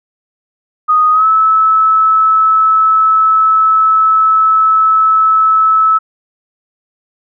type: tone with pitch glide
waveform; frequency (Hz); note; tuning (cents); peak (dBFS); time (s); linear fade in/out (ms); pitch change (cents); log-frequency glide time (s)
sine; 1243 to 1302.5; D#6 to E6; -2 to -21; -6; 0.88-5.99; 20; +81; 1.12-1.26
effects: none